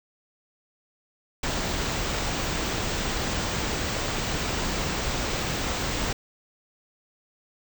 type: band-stop noise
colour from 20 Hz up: pink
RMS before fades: -28 dBFS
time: 1.43-6.13 s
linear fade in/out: 5 ms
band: 8100 to 16000 Hz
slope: 96 dB/octave
effects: none